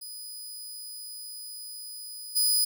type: tone with level steps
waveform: 15% pulse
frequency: 4978 Hz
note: D#8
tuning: in tune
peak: -32 / -15 dBFS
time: 0.01-2.65 s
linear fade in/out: 10 ms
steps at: 2.35 s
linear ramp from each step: 20 ms
effects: none

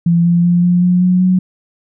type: tone with pitch steps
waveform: sine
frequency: 170 / 172.27 / 174.58 / 176.91 / 179.28 / 181.68 / 184.11 Hz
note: F3 / F3 / F3 / F3 / F3 / F#3 / F#3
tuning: -46 / -23 / 0 / +23 / +46 / -31 / -8 cents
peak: -8 dBFS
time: 0.06-1.39 s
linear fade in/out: 5 ms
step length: 190 ms
effects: none

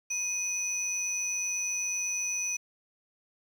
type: tone pair together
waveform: sine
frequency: 2500 / 5946 Hz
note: D#7 / F#8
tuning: +8 / +8 cents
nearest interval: octave + minor third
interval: 1500 cents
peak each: -33 / -28 dBFS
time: 0.1-2.57 s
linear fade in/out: 10 ms
effects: tanh soft clip ceiling -26 dBFS + 9-bit

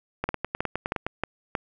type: two click trains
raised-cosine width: 0.5 ms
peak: -12 / -10 dBFS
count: 9 / 5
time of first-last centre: 0.24-1.066 / 0.29-1.552 s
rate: 9.69 / 3.17 Hz
effects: none

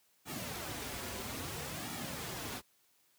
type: noise with flanger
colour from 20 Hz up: pink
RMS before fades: -41 dBFS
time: 0.25-2.62 s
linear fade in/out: 50 ms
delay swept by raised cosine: 1.9 to 6.7 ms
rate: 0.6 Hz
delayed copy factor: -0.6
effects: white hiss -71 dBFS RMS until 3.18 s + high-pass 80 Hz 12 dB/octave

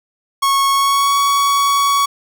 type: tone with pitch glide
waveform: 45% pulse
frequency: 1100 to 1122.5 Hz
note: C#6 to C#6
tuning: -14 to +21 cents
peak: -12 dBFS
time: 0.42-2.06 s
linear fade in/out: 10 ms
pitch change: +35 cents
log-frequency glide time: 0.71-1.16 s
effects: none

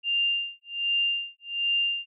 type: tone with tremolo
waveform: sine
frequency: 2794 Hz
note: F7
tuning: in tune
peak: -21 dBFS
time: 0.03-2.06 s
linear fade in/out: 50 ms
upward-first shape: sine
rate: 1.3 Hz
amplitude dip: 100%
effects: none

